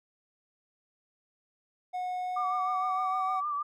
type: tone with pitch glide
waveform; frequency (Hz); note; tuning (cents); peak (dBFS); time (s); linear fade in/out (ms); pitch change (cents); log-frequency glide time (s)
triangle; 729 to 751.2; F#5 to F#5; -26 to +26; -29; 1.93-3.41; 20; +52; 2.21-3.24
type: tone with vibrato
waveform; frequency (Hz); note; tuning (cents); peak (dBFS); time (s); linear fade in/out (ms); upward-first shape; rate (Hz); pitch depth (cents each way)
sine; 1174.7; D6; 0; -29; 2.36-3.63; 10; sine; 6.5; 49
effects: none